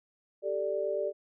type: chord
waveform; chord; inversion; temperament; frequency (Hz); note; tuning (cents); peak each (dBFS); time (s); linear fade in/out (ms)
sine; G suspended second; none; just; 392 / 441 / 588; G4 / A4 / D5; 0 / +4 / +2; -34 / -35 / -31; 0.42-1.13; 50
effects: none